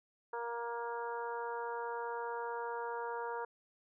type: harmonic tone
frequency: 235.2 Hz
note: A#3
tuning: 16 cents sharp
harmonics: 2 / 3 / 4 / 5 / 6 / 7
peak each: -41 / -50 / -40 / -50 / -47 / -52 dBFS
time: 0.33-3.45 s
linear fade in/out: 5 ms
effects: none